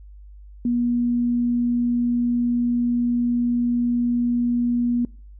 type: tone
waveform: sine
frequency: 240.6 Hz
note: B3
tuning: 45 cents flat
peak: -18 dBFS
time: 0.65-5.05 s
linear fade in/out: 2 ms
effects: noise-tail reverb RT60 0.5 s tail -25 dB re dry + added 50 Hz sine -40 dBFS peak until 5.39 s